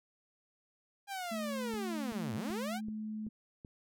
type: linear two-way sweep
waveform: sawtooth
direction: down then up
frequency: 812 to 96.9 to 812 Hz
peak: -34 dBFS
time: 1.07-2.81 s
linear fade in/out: 50 ms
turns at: 2.35 s
type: tone with pitch glide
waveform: sine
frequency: 220 to 215.5 Hz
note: A3 to A3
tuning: 0 to -36 cents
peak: -37 dBFS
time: 1.31-3.29 s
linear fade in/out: 10 ms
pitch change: -36 cents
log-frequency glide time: 2.24-2.55 s
type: click train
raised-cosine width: 3 ms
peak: -36 dBFS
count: 6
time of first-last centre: 1.74-3.648 s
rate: 2.62 Hz
effects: none